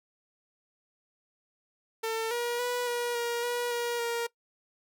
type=tone with pitch steps; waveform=sawtooth; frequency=448.8 / 478 / 489.8 / 480.7 / 473.2 / 483 / 476.1 / 469.2 Hz; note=A4 / A#4 / B4 / B4 / A#4 / B4 / A#4 / A#4; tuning=+34 / +43 / -14 / -47 / +26 / -39 / +37 / +11 cents; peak=-25 dBFS; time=2.03-4.27 s; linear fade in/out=10 ms; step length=280 ms; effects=noise-tail reverb RT60 0.1 s tail -21 dB re dry